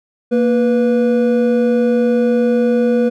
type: tone pair together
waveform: triangle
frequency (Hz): 233.1 / 490.1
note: A#3 / B4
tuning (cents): 0 / -13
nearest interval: octave + minor second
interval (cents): 1287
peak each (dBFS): -12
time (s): 0.31-3.1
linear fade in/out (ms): 20
effects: none